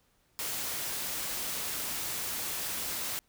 white noise, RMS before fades -35 dBFS, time 0.39-3.19 s, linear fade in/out 0 ms, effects pink hiss -70 dBFS RMS until 3.28 s

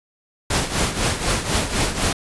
pink noise with tremolo, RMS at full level -18 dBFS, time 0.5-2.13 s, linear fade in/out 5 ms, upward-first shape triangle, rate 4 Hz, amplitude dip 75%, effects resampled to 24000 Hz

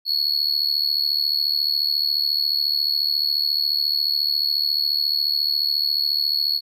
triangle tone with amplitude modulation, 4369 Hz, C#8, 26 cents flat, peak -14 dBFS, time 0.05-6.61 s, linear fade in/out 50 ms, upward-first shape sine, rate 74.2 Hz, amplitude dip 80%, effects none

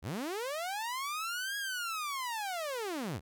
sawtooth linear two-way sweep, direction up then down, 61.5 to 1661.2 to 61.5 Hz, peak -31 dBFS, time 0.02-3.21 s, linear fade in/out 50 ms, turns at 1.57 s, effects none

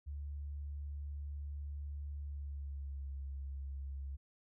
sine tone with pitch glide, 72 to 68.59 Hz, D2 to C#2, -34 to -18 cents, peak -40 dBFS, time 0.06-4.17 s, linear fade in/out 20 ms, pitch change -84 cents, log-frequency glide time 2.21-3.11 s, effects none

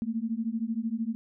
sine beating tone pair, 220 / 233 Hz, A3 / A#3, 0 / -1 cents, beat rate 13 Hz, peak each -31 dBFS, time 0.02-1.15 s, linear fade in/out 0 ms, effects none

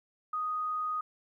sine tone, 1244.5 Hz, D#6, in tune, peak -30 dBFS, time 0.33-1.01 s, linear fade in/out 5 ms, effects 12-bit

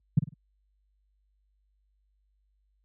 sine tone with echo, 146.83 Hz, D3, in tune, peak -14 dBFS, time 0.17-0.19 s, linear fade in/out 5 ms, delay 50 ms, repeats 3, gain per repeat -10 dB, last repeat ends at 0.34 s, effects added 50 Hz sine -59 dBFS peak until 2.84 s + high-pass 80 Hz 12 dB/octave

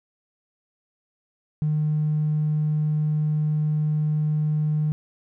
triangle tone with tanh clipping, 152.3 Hz, D#3, 37 cents flat, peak -19 dBFS, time 1.62-4.92 s, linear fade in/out 0 ms, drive 1 dB, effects none

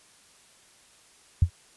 sine tone with exponential decay, 86.6 Hz, F2, 14 cents flat, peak -12 dBFS, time 1.42-1.5 s, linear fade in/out 5 ms, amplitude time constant 17 ms, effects white hiss -57 dBFS RMS until 1.76 s + resampled to 24000 Hz

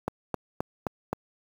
click train, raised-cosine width 1 ms, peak -13 dBFS, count 5, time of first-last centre 0.08-1.13 s, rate 3.81 Hz, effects high-pass 80 Hz 12 dB/octave + 7-bit

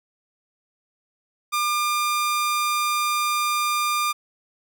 sawtooth tone, 1200 Hz, D6, 37 cents sharp, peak -17 dBFS, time 1.52-4.13 s, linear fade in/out 20 ms, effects none

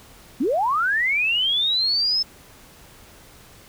sine linear sweep, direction up, 217.4 to 5274 Hz, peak -18 dBFS, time 0.4-2.23 s, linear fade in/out 10 ms, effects pink hiss -48 dBFS RMS until 3.68 s

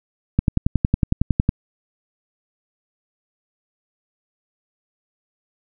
click train, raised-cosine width 5 ms, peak -3 dBFS, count 13, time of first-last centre 0.39-1.491 s, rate 10.9 Hz, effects none

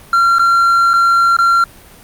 triangle tone with dropouts, 1373 Hz, F6, 30 cents flat, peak -6 dBFS, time 0.13-1.64 s, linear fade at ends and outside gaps 2 ms, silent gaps 0.385-0.394 / 0.934-0.938 / 1.367-1.387 s, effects pink hiss -40 dBFS RMS until 2.03 s + Opus 48 kbps

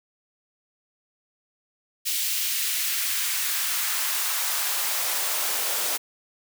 white noise with high-pass filter sweep, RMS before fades -26 dBFS, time 2.05-5.98 s, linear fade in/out 20 ms, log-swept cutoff 3000 to 430 Hz, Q 1.1, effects none

